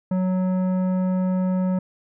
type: tone with tanh clipping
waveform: triangle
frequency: 185 Hz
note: F#3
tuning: in tune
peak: -21 dBFS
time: 0.11-1.79 s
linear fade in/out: 5 ms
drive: 16 dB
effects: none